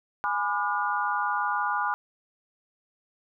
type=chord; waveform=sine; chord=G# diminished seventh; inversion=none; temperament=just; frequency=830.6 / 996.7 / 1196.1 / 1435.3 Hz; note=G#5 / B5 / D6 / F6; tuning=0 / +16 / +31 / +47 cents; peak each=-30 dBFS; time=0.24-1.94 s; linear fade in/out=0 ms; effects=none